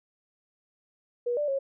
sine tone with pitch steps, 483 / 589 / 546 Hz, B4 / D5 / C#5, -39 / +5 / -26 cents, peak -25 dBFS, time 1.26-1.59 s, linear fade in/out 10 ms, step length 110 ms, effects none

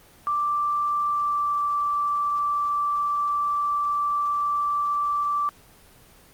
sine tone with pitch glide, 1174.7 to 1166.6 Hz, D6 to D6, 0 to -12 cents, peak -21 dBFS, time 0.27-5.49 s, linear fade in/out 0 ms, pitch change -12 cents, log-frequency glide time 1.02-1.61 s, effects pink hiss -52 dBFS RMS until 6.33 s + Opus 24 kbps

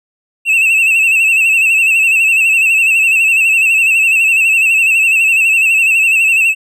triangle tone with vibrato, 2652 Hz, E7, 10 cents sharp, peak -6 dBFS, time 0.45-6.55 s, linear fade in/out 50 ms, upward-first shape sine, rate 12 Hz, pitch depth 65 cents each way, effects none

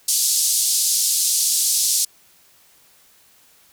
white band-pass noise, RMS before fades -19 dBFS, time 0.08-2.05 s, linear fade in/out 5 ms, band 4400 to 11000 Hz, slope 24 dB/octave, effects white hiss -54 dBFS RMS until 3.72 s

